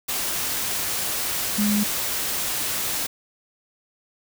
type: tone in noise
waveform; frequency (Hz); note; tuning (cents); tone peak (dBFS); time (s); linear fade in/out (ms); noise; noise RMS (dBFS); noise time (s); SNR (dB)
sine; 207.7; G#3; 0; -19; 1.58-1.84; 10; white; -26; 0.08-3.07; +4
effects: none